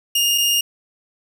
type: tone pair in turn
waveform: sawtooth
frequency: 2834 / 2834 Hz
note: F7 / F7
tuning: +25 / +25 cents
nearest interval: unison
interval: 0 cents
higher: neither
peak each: -12 dBFS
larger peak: neither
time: 0.15-0.38 / 0.38-0.61 s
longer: neither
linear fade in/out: 5 ms
effects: none